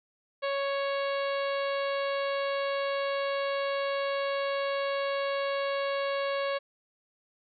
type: harmonic tone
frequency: 555 Hz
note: C#5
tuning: 2 cents sharp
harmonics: 1 / 2 / 3 / 4 / 5 / 6 / 7 / 8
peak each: -29 / -35 / -39 / -41 / -43 / -45 / -46 / -47 dBFS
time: 0.42-6.59 s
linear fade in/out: 20 ms
effects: none